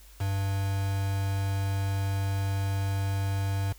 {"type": "tone with quantisation", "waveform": "triangle", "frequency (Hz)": 98, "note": "G2", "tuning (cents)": 0, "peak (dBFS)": -24, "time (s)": [0.2, 3.73], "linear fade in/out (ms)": 10, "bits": 6, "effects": ["added 50 Hz sine -50 dBFS peak until 3.78 s", "white hiss -56 dBFS RMS until 3.78 s"]}